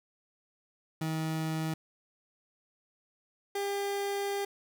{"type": "tone pair in turn", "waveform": "30% pulse", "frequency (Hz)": [159, 400.7], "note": ["D#3", "G4"], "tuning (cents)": [38, 38], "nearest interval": "octave + major third", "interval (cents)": 1600, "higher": "second", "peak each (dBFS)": -28, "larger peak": "neither", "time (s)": [[1.01, 1.74], [3.55, 4.45]], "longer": "second", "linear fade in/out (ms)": 5, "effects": []}